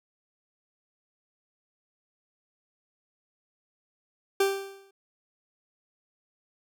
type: tone with exponential decay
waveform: 40% pulse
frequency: 392 Hz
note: G4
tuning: in tune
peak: -18 dBFS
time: 4.4-4.91 s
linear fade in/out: 5 ms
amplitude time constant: 110 ms
effects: none